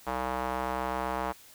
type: tone with band-pass filter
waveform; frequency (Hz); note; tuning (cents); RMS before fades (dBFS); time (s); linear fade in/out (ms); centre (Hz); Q
square; 63.9; C2; -40; -32; 0.06-1.33; 20; 930; 1.8
effects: white hiss -54 dBFS RMS until 1.54 s